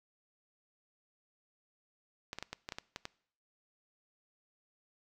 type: clicks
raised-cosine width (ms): 0.2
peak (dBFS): -22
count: 9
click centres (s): 2.331 / 2.386 / 2.426 / 2.53 / 2.689 / 2.722 / 2.785 / 2.961 / 3.054
effects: noise-tail reverb RT60 0.6 s tail -22 dB re dry